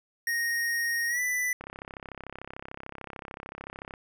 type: tone with pitch glide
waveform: square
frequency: 1864.7 to 1987 Hz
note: A#6 to B6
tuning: 0 to +10 cents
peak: -27 dBFS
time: 0.27-1.53 s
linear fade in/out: 2 ms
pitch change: +110 cents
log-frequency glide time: 1.08-1.21 s
type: click train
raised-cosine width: 0.5 ms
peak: -24 dBFS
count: 79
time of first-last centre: 1.61-3.938 s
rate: 33.5 Hz
effects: none